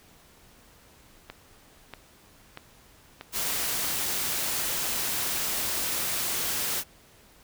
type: click train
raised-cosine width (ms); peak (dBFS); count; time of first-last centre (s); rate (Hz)
0.3; -22; 7; 1.3-5.122; 1.57
type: noise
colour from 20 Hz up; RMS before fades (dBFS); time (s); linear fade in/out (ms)
white; -29; 3.32-6.84; 50
effects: pink hiss -56 dBFS RMS until 7.43 s